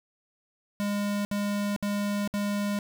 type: tone bursts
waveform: square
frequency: 204.1 Hz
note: G#3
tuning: 30 cents flat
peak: -27 dBFS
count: 4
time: 0.8-2.789 s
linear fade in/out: 0 ms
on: 450 ms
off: 63 ms
effects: none